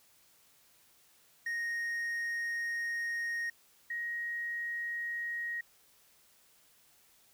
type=tone pair in turn; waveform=triangle / sine; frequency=1864.7 / 1883.1 Hz; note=A#6 / A#6; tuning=0 / +17 cents; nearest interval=unison; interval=17 cents; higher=second; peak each=-31 / -34 dBFS; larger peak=first; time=1.46-3.5 / 3.9-5.61 s; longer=first; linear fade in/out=5 ms; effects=white hiss -65 dBFS RMS until 7.33 s